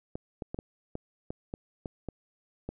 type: clicks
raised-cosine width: 2 ms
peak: -22 dBFS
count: 10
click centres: 0.155 / 0.422 / 0.545 / 0.589 / 0.954 / 1.305 / 1.539 / 1.858 / 2.087 / 2.69 s
effects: none